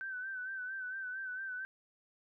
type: tone with vibrato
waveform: sine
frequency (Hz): 1530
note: G6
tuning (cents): -42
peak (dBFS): -38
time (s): 0.01-1.65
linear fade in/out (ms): 0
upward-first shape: sine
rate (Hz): 4.4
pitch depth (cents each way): 52
effects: none